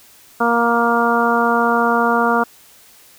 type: harmonic tone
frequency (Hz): 234.7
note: A#3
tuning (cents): +12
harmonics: 1 / 2 / 3 / 4 / 5 / 6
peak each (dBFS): -20 / -20 / -20 / -20 / -20 / -20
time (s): 0.4-2.44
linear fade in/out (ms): 10
effects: white hiss -47 dBFS RMS until 3.18 s